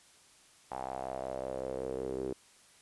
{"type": "tone with band-pass filter sweep", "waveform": "sawtooth", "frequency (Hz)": 65.41, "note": "C2", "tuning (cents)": 0, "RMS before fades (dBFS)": -38, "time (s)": [0.71, 2.33], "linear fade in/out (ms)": 5, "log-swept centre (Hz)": [820, 380], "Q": 5, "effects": ["white hiss -61 dBFS RMS until 2.81 s", "resampled to 24000 Hz"]}